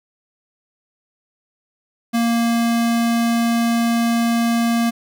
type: tone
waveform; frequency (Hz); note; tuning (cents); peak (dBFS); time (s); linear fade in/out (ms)
square; 232.8; A#3; -2; -16; 2.13-4.91; 20
effects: none